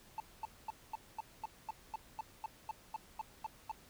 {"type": "tone bursts", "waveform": "triangle", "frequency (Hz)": 880, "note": "A5", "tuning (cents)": 0, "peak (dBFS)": -35, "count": 15, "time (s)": [0.18, 3.715], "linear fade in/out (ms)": 2, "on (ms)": 21, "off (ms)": 230, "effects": ["pink hiss -61 dBFS RMS until 3.89 s"]}